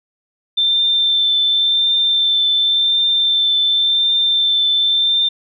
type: tone with vibrato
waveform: sine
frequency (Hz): 3561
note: A7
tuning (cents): +20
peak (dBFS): -12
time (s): 0.57-5.29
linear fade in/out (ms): 10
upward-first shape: triangle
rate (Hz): 0.91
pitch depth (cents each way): 16
effects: none